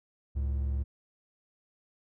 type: tone pair together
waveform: triangle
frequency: 69.3 / 110 Hz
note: C#2 / A2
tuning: 0 / 0 cents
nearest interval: minor sixth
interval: 800 cents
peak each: -26 / -38 dBFS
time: 0.35-0.84 s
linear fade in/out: 20 ms
effects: none